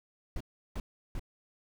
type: noise bursts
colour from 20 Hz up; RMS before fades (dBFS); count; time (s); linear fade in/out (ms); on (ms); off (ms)
brown; -35; 3; 0.36-1.195; 2; 45; 350
effects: none